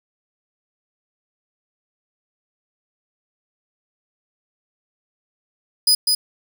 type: tone with echo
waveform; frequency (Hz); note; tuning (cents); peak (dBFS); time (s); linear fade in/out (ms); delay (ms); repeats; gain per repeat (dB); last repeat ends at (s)
sawtooth; 4978; D#8; 0; -9; 5.87-5.95; 5; 200; 1; -3; 6.15
effects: none